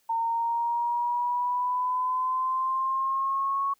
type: exponential sweep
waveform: sine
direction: up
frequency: 911 to 1108.7 Hz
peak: -24 dBFS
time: 0.09-3.74 s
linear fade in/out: 10 ms
effects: white hiss -68 dBFS RMS until 3.79 s